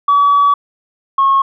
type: tone pair in turn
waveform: sine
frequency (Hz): 1140 / 1089.5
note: C#6 / C#6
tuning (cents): +48 / -30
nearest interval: minor second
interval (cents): 78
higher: first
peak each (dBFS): -6 / -7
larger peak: first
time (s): 0.08-0.54 / 1.18-1.42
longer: first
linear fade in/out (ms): 5
effects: tanh soft clip ceiling -4 dBFS